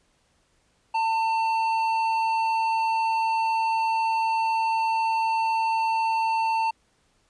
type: tone with hard clipping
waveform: sine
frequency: 897 Hz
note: A5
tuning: 33 cents sharp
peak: -23 dBFS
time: 0.94-6.71 s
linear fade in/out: 10 ms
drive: 8 dB
effects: pink hiss -66 dBFS RMS until 7.29 s + resampled to 22050 Hz